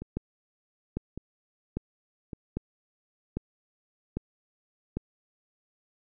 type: two click trains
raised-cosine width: 3 ms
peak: -17 / -24 dBFS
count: 7 / 3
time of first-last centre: 0.17-4.97 / 0.02-2.332 s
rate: 1.25 / 0.865 Hz
effects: none